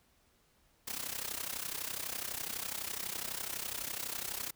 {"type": "noise with amplitude modulation", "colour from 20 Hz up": "white", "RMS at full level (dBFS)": -36, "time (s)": [0.87, 4.51], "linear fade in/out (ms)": 10, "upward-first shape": "sine", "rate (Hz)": 32, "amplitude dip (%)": 80, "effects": ["pink hiss -70 dBFS RMS until 4.55 s"]}